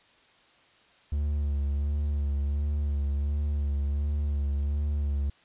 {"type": "tone with vibrato", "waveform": "triangle", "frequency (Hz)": 72, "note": "D2", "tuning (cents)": -34, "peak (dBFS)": -23, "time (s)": [1.12, 5.3], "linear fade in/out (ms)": 5, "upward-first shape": "sine", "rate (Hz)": 1.4, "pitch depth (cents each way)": 35, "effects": ["white hiss -60 dBFS RMS until 5.44 s", "resampled to 8000 Hz"]}